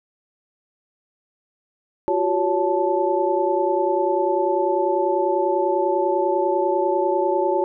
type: tone cluster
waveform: sine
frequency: 351 / 381.1 / 561 / 875 Hz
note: F4 / G4 / C#5 / A5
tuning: +9 / -49 / +21 / -10 cents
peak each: -23 dBFS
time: 2.08-7.64 s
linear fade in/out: 0 ms
effects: none